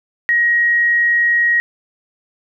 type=tone; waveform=sine; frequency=1890 Hz; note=A#6; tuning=23 cents sharp; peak=-11 dBFS; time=0.29-1.6 s; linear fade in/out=0 ms; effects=none